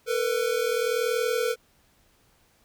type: tone pair together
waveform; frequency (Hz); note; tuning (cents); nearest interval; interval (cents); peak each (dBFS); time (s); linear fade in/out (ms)
square; 451.4 / 492.1; A4 / B4; +44 / -6; minor second; 150; -27; 0.06-1.56; 50
effects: pink hiss -63 dBFS RMS until 2.64 s